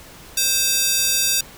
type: tone with high-pass filter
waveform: square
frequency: 523.3 Hz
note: C5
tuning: in tune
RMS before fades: -19 dBFS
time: 0.37-1.41 s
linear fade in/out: 5 ms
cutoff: 4800 Hz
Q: 0.98
effects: pink hiss -42 dBFS RMS until 1.57 s